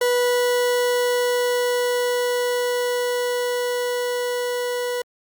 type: tone with level ramp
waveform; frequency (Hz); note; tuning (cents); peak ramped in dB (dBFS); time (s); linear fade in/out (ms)
40% pulse; 490.1; B4; -13; -16 to -22; 0.01-5.02; 5
effects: Opus 48 kbps